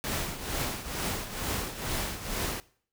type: noise with tremolo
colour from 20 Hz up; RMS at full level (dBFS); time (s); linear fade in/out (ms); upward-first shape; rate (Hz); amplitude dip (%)
pink; -30; 0.04-2.6; 0; triangle; 2.2; 75
effects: noise-tail reverb RT60 0.5 s tail -20 dB re dry